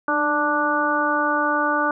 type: harmonic tone with a mistuned harmonic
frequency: 294.4 Hz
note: D4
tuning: 4 cents sharp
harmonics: 1 / 2 / 3 / 4 / 5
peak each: -26 / -26 / -25 / -23 / -23 dBFS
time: 0.08-1.91 s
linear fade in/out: 2 ms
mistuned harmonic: 1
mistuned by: +33 cents
effects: none